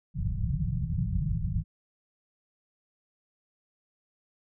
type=low-pass noise; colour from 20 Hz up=white; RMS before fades=-29 dBFS; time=0.14-1.64 s; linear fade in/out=50 ms; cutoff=180 Hz; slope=96 dB/octave; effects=none